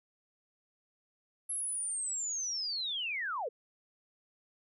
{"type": "linear sweep", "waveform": "sine", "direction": "down", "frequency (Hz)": [11175, 414.6], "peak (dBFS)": -33, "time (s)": [1.49, 3.49], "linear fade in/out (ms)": 10, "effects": []}